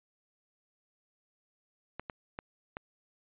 clicks, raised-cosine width 0.5 ms, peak -23 dBFS, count 4, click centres 1.996 / 2.098 / 2.389 / 2.769 s, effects resampled to 8000 Hz

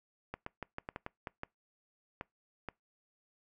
clicks, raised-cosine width 0.5 ms, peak -24 dBFS, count 11, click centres 0.34 / 0.464 / 0.627 / 0.784 / 0.889 / 0.961 / 1.064 / 1.272 / 1.434 / 2.211 / 2.687 s, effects noise-tail reverb RT60 0.2 s tail -25 dB re dry

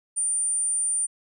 sine tone, 9080 Hz, C#9, 41 cents sharp, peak -22 dBFS, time 0.16-1.07 s, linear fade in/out 20 ms, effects none

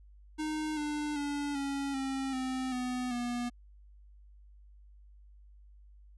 square tone with pitch steps, 308.4 / 297.9 / 287.7 / 277.9 / 268.5 / 259.3 / 250.5 / 242 Hz, D#4 / D4 / D4 / C#4 / C4 / C4 / B3 / B3, -15 / +25 / -36 / +4 / +45 / -15 / +25 / -35 cents, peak -33 dBFS, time 0.38-3.5 s, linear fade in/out 20 ms, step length 390 ms, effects added 50 Hz sine -53 dBFS peak until 6.17 s + resampled to 24000 Hz

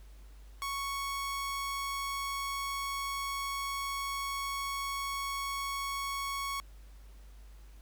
sawtooth tone, 1108.7 Hz, C#6, in tune, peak -30 dBFS, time 0.62-6.6 s, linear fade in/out 0 ms, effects added 50 Hz sine -49 dBFS peak until 7.81 s + pink hiss -64 dBFS RMS until 7.81 s

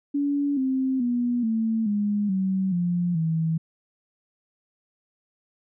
sine tone with pitch steps, 284.9 / 262.8 / 242.4 / 223.5 / 206.2 / 190.15 / 175.38 / 161.75 Hz, C#4 / C4 / B3 / A3 / G#3 / F#3 / F3 / E3, +48 / +8 / -32 / +27 / -12 / +48 / +8 / -32 cents, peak -21 dBFS, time 0.14-3.58 s, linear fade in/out 10 ms, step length 430 ms, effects none

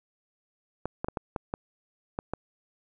clicks, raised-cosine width 1 ms, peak -16 dBFS, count 8, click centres 0.856 / 1.045 / 1.085 / 1.172 / 1.362 / 1.539 / 2.189 / 2.336 s, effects none

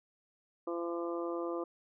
harmonic tone, 170.5 Hz, F3, 41 cents flat, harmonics 2 / 3 / 4 / 5 / 6 / 7, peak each -36 / -39 / -45 / -53 / -46 / -45 dBFS, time 0.67-1.64 s, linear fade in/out 5 ms, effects none

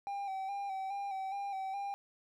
triangle tone with vibrato, 784 Hz, G5, in tune, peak -34 dBFS, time 0.07-1.94 s, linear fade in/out 0 ms, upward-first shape square, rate 2.4 Hz, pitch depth 36 cents each way, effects none

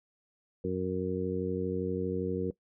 harmonic tone, 92.5 Hz, F#2, in tune, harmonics 1 / 2 / 3 / 4 / 5, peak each -39 / -35 / -37 / -35 / -33 dBFS, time 0.64-2.51 s, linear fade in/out 5 ms, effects noise-tail reverb RT60 0.1 s tail -19 dB re dry

